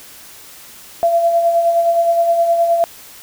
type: tone with tremolo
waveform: sine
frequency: 678 Hz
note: E5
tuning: 49 cents sharp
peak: -9 dBFS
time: 1.03-2.84 s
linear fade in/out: 0 ms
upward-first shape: sine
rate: 9.6 Hz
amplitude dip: 45%
effects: white hiss -39 dBFS RMS until 3.22 s